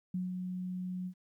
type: tone with ADSR envelope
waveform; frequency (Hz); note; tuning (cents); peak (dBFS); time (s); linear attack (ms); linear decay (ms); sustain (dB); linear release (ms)
sine; 182.6; F#3; -23; -31; 0.14-1.14; 5; 160; -4; 76
effects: 12-bit